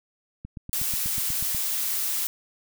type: click train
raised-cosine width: 5 ms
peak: -24 dBFS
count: 10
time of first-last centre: 0.45-1.548 s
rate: 8.2 Hz
type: noise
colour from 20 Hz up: blue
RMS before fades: -27 dBFS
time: 0.73-2.27 s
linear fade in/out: 0 ms
effects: none